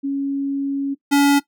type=tone pair in turn; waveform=sine / square; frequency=277.2 / 283.2 Hz; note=C#4 / C#4; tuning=0 / +37 cents; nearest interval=unison; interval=37 cents; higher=second; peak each=-19 / -12 dBFS; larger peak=second; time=0.03-0.95 / 1.11-1.4 s; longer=first; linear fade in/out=20 ms; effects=noise-tail reverb RT60 0.1 s tail -18 dB re dry